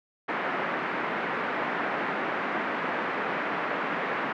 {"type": "band-pass noise", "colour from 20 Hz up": "white", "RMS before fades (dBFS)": -30, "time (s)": [0.28, 4.33], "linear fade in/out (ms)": 10, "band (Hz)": [180, 1900], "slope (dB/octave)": 24, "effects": []}